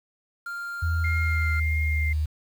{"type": "tone", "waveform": "triangle", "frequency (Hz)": 1396.9, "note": "F6", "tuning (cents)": 0, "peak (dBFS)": -29, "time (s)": [0.46, 1.6], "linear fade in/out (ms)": 5}
{"type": "tone with pitch glide", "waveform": "sine", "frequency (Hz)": [82.41, 76.45], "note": ["E2", "D#2"], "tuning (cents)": [0, -30], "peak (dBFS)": -22, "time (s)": [0.82, 2.26], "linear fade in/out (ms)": 10, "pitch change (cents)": -130, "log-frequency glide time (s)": [1.1, 1.88]}
{"type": "tone with vibrato", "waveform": "sine", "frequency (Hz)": 2112, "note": "C7", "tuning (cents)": 16, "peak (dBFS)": -28, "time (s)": [1.04, 2.13], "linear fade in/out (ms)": 5, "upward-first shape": "triangle", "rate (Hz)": 1.6, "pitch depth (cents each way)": 14}
{"effects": ["8-bit"]}